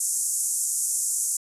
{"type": "band-pass noise", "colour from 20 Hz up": "pink", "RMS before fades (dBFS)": -26, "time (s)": [0, 1.37], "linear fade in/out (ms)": 5, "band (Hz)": [6600, 11000], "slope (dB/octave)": 48, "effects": ["resampled to 32000 Hz"]}